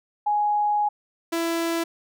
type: tone pair in turn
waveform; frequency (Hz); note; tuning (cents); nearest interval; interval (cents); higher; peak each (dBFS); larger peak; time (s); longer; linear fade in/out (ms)
sine / sawtooth; 833 / 333.5; G#5 / E4; +5 / +20; octave + major third; 1585; first; -19; neither; 0.26-0.89 / 1.32-1.84; first; 10
effects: none